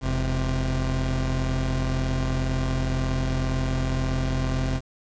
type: tone pair together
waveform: 30% pulse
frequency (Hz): 41.95 / 130.81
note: E1 / C3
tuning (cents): +31 / 0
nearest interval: octave + minor sixth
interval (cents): 1969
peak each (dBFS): -23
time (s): 0.01-4.81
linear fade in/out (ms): 50
effects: resampled to 16000 Hz + 8-bit